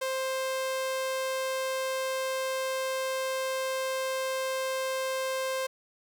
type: tone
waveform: sawtooth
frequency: 525 Hz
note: C5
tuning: 6 cents sharp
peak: -25 dBFS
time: 0.01-5.67 s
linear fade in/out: 10 ms
effects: none